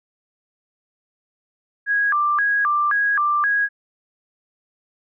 sine tone with vibrato, 1396.9 Hz, F6, in tune, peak -16 dBFS, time 1.86-3.69 s, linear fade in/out 50 ms, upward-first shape square, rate 1.9 Hz, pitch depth 290 cents each way, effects none

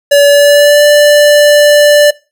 square tone with pitch glide, 572 to 588.1 Hz, D5 to D5, -46 to +2 cents, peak -3 dBFS, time 0.11-2.11 s, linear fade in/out 10 ms, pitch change +48 cents, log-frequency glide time 0.27-0.84 s, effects noise-tail reverb RT60 0.3 s tail -22 dB re dry

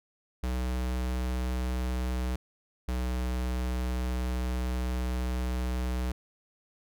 square tone pair in turn, 62.6 / 62.29 Hz, B1 / B1, +24 / +15 cents, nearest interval unison, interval 9 cents, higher first, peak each -29 / -29 dBFS, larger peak neither, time 0.43-2.36 / 2.88-6.12 s, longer second, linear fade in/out 5 ms, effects none

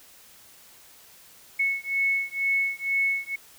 sine beating tone pair, 2200 / 2202.1 Hz, C#7 / C#7, -14 / -12 cents, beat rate 2.1 Hz, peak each -26 dBFS, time 1.59-3.36 s, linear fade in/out 10 ms, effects white hiss -52 dBFS RMS until 3.58 s

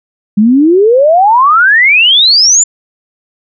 sine exponential sweep, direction up, 200 to 7290 Hz, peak -3 dBFS, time 0.37-2.64 s, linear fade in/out 10 ms, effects none

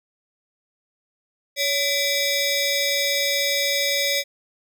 15% pulse ring-modulated tone, 1445 Hz, F#6, 41 cents flat, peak -10 dBFS, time 1.56-4.24 s, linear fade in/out 50 ms, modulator 881 Hz, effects none

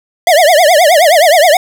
square tone with vibrato, 651 Hz, E5, 22 cents flat, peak -5 dBFS, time 0.27-1.57 s, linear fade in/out 2 ms, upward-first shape triangle, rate 9.5 Hz, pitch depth 260 cents each way, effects none

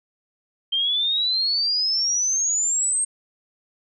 sine exponential sweep, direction up, 3136 to 8520 Hz, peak -19 dBFS, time 0.72-3.05 s, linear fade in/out 10 ms, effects none

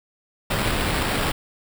pink noise with sample-and-hold, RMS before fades -23 dBFS, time 0.5-1.32 s, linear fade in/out 5 ms, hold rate 6300 Hz, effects none

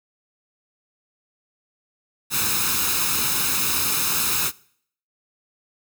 white noise with comb filter, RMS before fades -22 dBFS, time 2.3-4.52 s, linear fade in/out 50 ms, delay 0.77 ms, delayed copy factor +0.65, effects noise-tail reverb RT60 0.6 s tail -22 dB re dry + high-pass 60 Hz 12 dB/octave

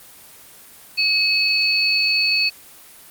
sine tone pair together, 2560 / 4451 Hz, D#7 / C#8, +49 / +6 cents, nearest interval minor seventh, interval 957 cents, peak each -18 dBFS, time 0.97-2.5 s, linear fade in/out 20 ms, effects white hiss -44 dBFS RMS until 3.1 s + Opus 24 kbps

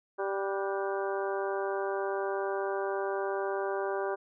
harmonic tone with a mistuned harmonic, 195.8 Hz, G3, 2 cents flat, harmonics 2 / 3 / 4 / 5 / 6 / 7 / 8, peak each -32 / -36 / -38 / -40 / -42 / -43 / -44 dBFS, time 0.18-4.16 s, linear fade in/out 20 ms, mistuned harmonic 7, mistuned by +92 cents, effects none

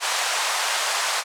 pink band-pass noise, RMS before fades -24 dBFS, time 0-1.24 s, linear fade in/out 50 ms, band 710 to 9200 Hz, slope 24 dB/octave, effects none

